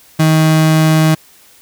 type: tone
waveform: 35% pulse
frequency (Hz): 157.8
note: D#3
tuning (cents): +25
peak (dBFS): -6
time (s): 0.19-1.15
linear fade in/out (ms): 10
effects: white hiss -45 dBFS RMS until 1.61 s